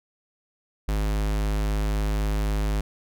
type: tone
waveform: square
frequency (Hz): 51.91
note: G#1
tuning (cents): 0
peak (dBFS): -23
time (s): 0.88-2.81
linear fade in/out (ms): 5
effects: none